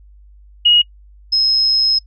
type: tone pair in turn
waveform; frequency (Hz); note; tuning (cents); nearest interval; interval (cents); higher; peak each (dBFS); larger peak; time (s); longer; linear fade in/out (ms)
sine; 2887 / 5144; F#7 / E8; -43 / -43; minor seventh; 1000; second; -7 / -11; first; 0.65-0.82 / 1.32-1.99; second; 10
effects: noise-tail reverb RT60 0.1 s tail -25 dB re dry + added 50 Hz sine -41 dBFS peak until 2.06 s